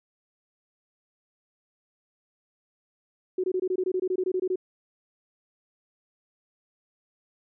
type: tone bursts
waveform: sine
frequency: 370 Hz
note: F#4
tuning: in tune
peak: -23 dBFS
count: 15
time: 3.38-4.558 s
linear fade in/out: 5 ms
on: 58 ms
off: 22 ms
effects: none